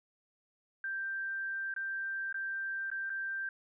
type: tone with dropouts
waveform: sine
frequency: 1574 Hz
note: G6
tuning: 7 cents sharp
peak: -34 dBFS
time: 0.84-3.49 s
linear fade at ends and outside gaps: 2 ms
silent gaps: 1.74-1.763 / 2.327-2.343 / 2.902-2.915 / 3.096-3.101 s
effects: none